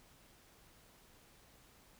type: silence
effects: pink hiss -64 dBFS RMS until 1.99 s